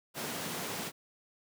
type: high-pass noise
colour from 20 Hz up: pink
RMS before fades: -38 dBFS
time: 0.14-0.92 s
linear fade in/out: 50 ms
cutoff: 130 Hz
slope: 24 dB/octave
effects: none